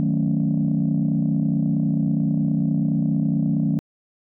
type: chord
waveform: sine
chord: D# half-diminished seventh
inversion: none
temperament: equal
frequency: 155.56 / 185 / 220 / 277.2 Hz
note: D#3 / F#3 / A3 / C#4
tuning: 0 / 0 / 0 / 0 cents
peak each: -21 / -24 / -22 / -24 dBFS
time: 0-3.79 s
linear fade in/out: 0 ms
effects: tanh soft clip ceiling -12 dBFS